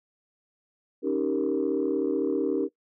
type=chord; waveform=sine; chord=Eb dominant seventh; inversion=third; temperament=equal with one note detuned; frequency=277.2 / 313.1 / 392 / 466.2 Hz; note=Db4 / Eb4 / G4 / Bb4; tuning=0 / +11 / 0 / 0 cents; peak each=-28 dBFS; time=1.02-2.69 s; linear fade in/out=50 ms; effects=noise-tail reverb RT60 0.1 s tail -18 dB re dry + tanh soft clip ceiling -16 dBFS